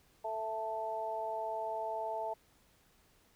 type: harmonic tone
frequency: 220.2 Hz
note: A3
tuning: 2 cents sharp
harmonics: 2 / 3 / 4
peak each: -44 / -38 / -38 dBFS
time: 0.24-2.34 s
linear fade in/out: 10 ms
effects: pink hiss -68 dBFS RMS until 3.35 s